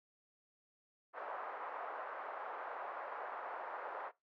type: band-pass noise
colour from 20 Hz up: white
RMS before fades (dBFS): -45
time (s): 1.13-4.12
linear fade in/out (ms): 50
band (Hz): 520 to 1300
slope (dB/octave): 24
effects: noise-tail reverb RT60 0.2 s tail -20 dB re dry